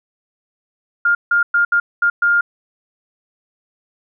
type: tone bursts at uneven times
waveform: sine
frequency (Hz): 1408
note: F6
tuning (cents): +14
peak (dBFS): -11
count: 6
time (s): 1.05-1.15 / 1.31-1.43 / 1.54-1.65 / 1.72-1.8 / 2.02-2.1 / 2.22-2.41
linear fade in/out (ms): 5
effects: none